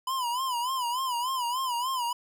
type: tone with vibrato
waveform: square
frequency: 1002 Hz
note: B5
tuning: 25 cents sharp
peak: -28 dBFS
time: 0.07-2.13 s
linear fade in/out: 5 ms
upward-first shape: sine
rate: 3.4 Hz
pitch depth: 110 cents each way
effects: none